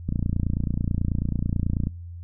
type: click train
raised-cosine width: 5 ms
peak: -12 dBFS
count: 53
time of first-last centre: 0.09-1.871 s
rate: 29.2 Hz
effects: noise-tail reverb RT60 0.4 s tail -25 dB re dry + added 86 Hz sine -35 dBFS peak until 2.23 s